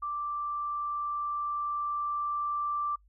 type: tone with level ramp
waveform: sine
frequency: 1174.7 Hz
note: D6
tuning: in tune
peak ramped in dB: -31 to -28 dBFS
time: 0.02-2.96 s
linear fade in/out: 10 ms
effects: noise-tail reverb RT60 0.1 s tail -25 dB re dry + added 50 Hz sine -59 dBFS peak until 3.08 s